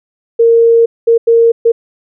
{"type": "tone bursts at uneven times", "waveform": "sine", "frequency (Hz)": 461.9, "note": "A#4", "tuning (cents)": -16, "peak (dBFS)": -4, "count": 4, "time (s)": [[0.39, 0.86], [1.07, 1.18], [1.27, 1.52], [1.65, 1.72]], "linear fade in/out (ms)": 10, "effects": []}